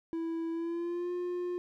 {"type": "tone with pitch glide", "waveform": "triangle", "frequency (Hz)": [329.6, 355.3], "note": ["E4", "F4"], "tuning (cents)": [0, 30], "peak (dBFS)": -30, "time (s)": [0.13, 1.58], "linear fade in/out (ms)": 0, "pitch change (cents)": 130, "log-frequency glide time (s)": [0.51, 1.12], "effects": []}